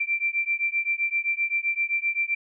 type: beating tone pair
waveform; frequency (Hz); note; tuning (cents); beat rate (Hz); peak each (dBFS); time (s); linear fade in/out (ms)
sine; 2349 / 2356.7; D7 / D7; 0 / +5; 7.7; -26; 0-2.35; 10
effects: none